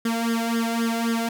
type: tone with flanger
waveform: sawtooth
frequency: 230.1 Hz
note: A#3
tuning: 22 cents flat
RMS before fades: -24 dBFS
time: 0.05-1.29 s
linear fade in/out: 5 ms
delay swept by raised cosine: 0.59 to 1.46 ms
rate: 3.8 Hz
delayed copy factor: +1
effects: none